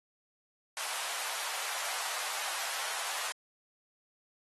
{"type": "high-pass noise", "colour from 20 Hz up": "pink", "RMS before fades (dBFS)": -37, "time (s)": [0.77, 3.32], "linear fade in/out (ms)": 0, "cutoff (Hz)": 720, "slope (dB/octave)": 24, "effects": ["AAC 32 kbps"]}